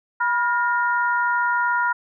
sine tone cluster, 973 / 1416 / 1846 Hz, B5 / F6 / A#6, -26 / +23 / -17 cents, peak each -21 / -21 / -30 dBFS, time 0.2-1.93 s, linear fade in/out 10 ms, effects none

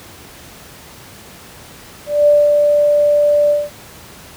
sine tone with ADSR envelope, 587.3 Hz, D5, in tune, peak -6 dBFS, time 2.06-3.7 s, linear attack 210 ms, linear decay 220 ms, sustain -3 dB, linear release 200 ms, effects pink hiss -38 dBFS RMS until 4.36 s + high-pass 60 Hz 12 dB/octave

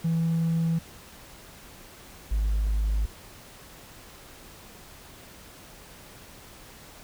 triangle tone pair in turn, 164.81 / 52.24 Hz, E3 / G#1, 0 / +11 cents, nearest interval octave + minor sixth, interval 1989 cents, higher first, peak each -19 dBFS, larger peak neither, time 0.04-0.79 / 2.31-3.06 s, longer neither, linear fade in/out 10 ms, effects tanh soft clip ceiling -18 dBFS + pink hiss -48 dBFS RMS until 7.03 s

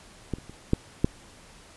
clicks, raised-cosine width 3 ms, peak -15 / -29 / -29 / -7 / -7 dBFS, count 5, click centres 0.337 / 0.385 / 0.496 / 0.734 / 1.045 s, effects pink hiss -51 dBFS RMS until 1.76 s + resampled to 24000 Hz

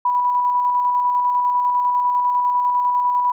sine tone with tremolo, 983 Hz, B5, 8 cents flat, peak -14 dBFS, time 0.05-3.32 s, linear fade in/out 5 ms, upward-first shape square, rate 10 Hz, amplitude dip 25%, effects none

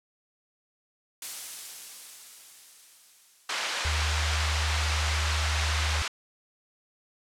blue noise with exponential decay, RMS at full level -32 dBFS, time 1.22-5 s, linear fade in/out 2 ms, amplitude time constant 820 ms
pink band-pass noise, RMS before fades -31 dBFS, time 3.49-6.08 s, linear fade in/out 5 ms, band 1000 to 6100 Hz, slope 12 dB/octave
sine tone, 76.7 Hz, D#2, 24 cents flat, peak -26 dBFS, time 3.85-6.02 s, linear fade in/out 0 ms
effects low-pass 10000 Hz 12 dB/octave

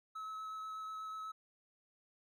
triangle tone with vibrato, 1292 Hz, E6, 35 cents flat, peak -40 dBFS, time 0.15-1.32 s, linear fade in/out 10 ms, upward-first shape triangle, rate 8.2 Hz, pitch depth 13 cents each way, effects none

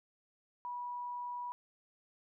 sine tone, 975 Hz, B5, 23 cents flat, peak -38 dBFS, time 0.65-1.52 s, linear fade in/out 0 ms, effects none

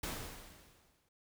pink noise with exponential decay, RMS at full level -38 dBFS, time 0.03-1.09 s, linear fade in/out 5 ms, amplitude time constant 230 ms, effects none

